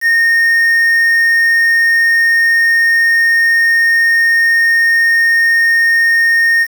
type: tone with quantisation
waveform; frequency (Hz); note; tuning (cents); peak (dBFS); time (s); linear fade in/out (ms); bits
triangle; 1842; A#6; -21; -6; 0.01-6.67; 50; 5
effects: none